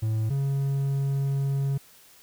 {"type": "tone pair in turn", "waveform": "triangle", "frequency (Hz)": [110, 137.98], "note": ["A2", "C#3"], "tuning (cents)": [0, -8], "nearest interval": "major third", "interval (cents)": 392, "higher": "second", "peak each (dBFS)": -21, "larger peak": "neither", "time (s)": [[0.02, 0.3], [0.3, 1.78]], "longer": "second", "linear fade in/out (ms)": 10, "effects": ["white hiss -54 dBFS RMS until 2.22 s"]}